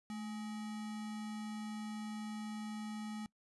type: tone with sample-and-hold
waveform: sine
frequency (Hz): 216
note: A3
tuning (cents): -32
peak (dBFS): -40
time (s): 0.1-3.26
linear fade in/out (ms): 0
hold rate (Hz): 1050
effects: noise-tail reverb RT60 0.1 s tail -22 dB re dry + resampled to 24000 Hz

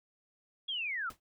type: linear sweep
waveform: sine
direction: down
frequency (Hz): 3362 to 1244.5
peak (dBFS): -33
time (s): 0.68-1.1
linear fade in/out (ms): 10
type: noise with exponential decay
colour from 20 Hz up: pink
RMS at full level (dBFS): -45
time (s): 1.1-1.2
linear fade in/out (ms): 2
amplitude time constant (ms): 20
effects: none

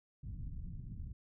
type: low-pass noise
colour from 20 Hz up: pink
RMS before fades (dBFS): -44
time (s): 0.23-1.13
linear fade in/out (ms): 5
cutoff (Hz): 170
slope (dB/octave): 24
effects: none

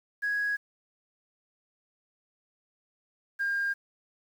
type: tone pair in turn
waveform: sine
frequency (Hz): 1661.2 / 1608.3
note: G#6 / G6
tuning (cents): 0 / +44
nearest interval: minor second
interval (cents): 56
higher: first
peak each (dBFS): -25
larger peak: neither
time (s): 0.22-0.57 / 3.39-3.74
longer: neither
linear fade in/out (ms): 20
effects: tanh soft clip ceiling -23 dBFS + 9-bit

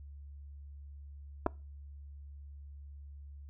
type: clicks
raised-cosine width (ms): 1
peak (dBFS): -16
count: 2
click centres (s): 1.463 / 1.466
effects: noise-tail reverb RT60 0.3 s tail -23 dB re dry + added 71 Hz sine -46 dBFS peak until 3.49 s

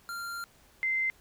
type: tone pair in turn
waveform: square / sine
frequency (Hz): 1388 / 2076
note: F6 / C7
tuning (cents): -11 / -14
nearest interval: perfect fifth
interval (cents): 697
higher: second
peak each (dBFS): -36 / -26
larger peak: second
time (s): 0.09-0.44 / 0.83-1.1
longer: first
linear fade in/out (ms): 0
effects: pink hiss -61 dBFS RMS until 1.2 s

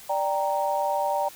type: chord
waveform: sine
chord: G minor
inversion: second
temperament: equal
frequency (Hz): 587.3 / 784 / 932.3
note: D5 / G5 / Bb5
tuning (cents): 0 / 0 / 0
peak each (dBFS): -27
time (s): 0.09-1.29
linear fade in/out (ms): 10
effects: white hiss -46 dBFS RMS until 1.35 s

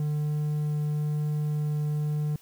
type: tone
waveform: triangle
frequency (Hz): 149.9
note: D3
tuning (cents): +36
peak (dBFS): -23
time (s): 0-2.36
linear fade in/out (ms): 2
effects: white hiss -57 dBFS RMS until 2.41 s

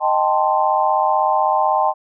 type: chord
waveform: sine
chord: A half-diminished seventh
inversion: second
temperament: equal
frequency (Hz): 622.3 / 784 / 880 / 1046.5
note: Eb5 / G5 / A5 / C6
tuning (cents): 0 / 0 / 0 / 0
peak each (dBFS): -21 / -18 / -19 / -20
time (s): 0-1.94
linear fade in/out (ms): 50
effects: none

